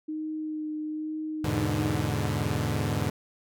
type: tone with vibrato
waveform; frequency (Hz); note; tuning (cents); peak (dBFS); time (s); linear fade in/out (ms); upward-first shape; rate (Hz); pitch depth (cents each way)
sine; 308.8; D#4; -13; -30; 0.08-2.06; 10; sine; 1.1; 14
type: chord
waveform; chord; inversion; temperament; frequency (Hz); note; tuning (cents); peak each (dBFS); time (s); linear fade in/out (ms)
sawtooth; E dominant seventh; none; equal; 82.41 / 103.83 / 123.47 / 146.83; E2 / G#2 / B2 / D3; 0 / 0 / 0 / 0; -30 / -26 / -29 / -27; 1.44-3.1; 5
effects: none